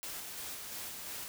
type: noise with tremolo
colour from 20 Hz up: white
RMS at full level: -42 dBFS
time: 0.03-1.28 s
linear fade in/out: 0 ms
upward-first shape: square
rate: 2.9 Hz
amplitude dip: 25%
effects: none